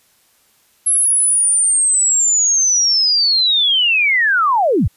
sine linear sweep, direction down, 11070 to 46.25 Hz, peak -11 dBFS, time 0.86-4.88 s, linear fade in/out 10 ms, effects white hiss -56 dBFS RMS until 4.96 s + resampled to 32000 Hz

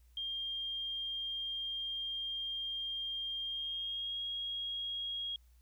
sine tone with pitch glide, 3206 to 3281 Hz, G7 to G#7, +38 to -22 cents, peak -36 dBFS, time 0.17-5.36 s, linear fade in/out 2 ms, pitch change +40 cents, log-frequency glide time 3.43-4.22 s, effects added 60 Hz sine -60 dBFS peak until 5.61 s + white hiss -75 dBFS RMS until 5.61 s

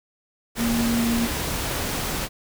sine tone in noise, 233.1 Hz, A#3, in tune, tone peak -20 dBFS, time 0.57-1.29 s, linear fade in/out 50 ms, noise pink, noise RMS -27 dBFS, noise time 0.55-2.29 s, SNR +4 dB, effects none

